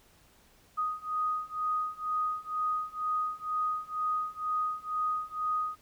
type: beating tone pair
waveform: sine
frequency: 1244.5 / 1246.6 Hz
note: D#6 / D#6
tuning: 0 / +3 cents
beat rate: 2.1 Hz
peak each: -33 / -32 dBFS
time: 0.77-5.76 s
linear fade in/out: 20 ms
effects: pink hiss -62 dBFS RMS until 5.81 s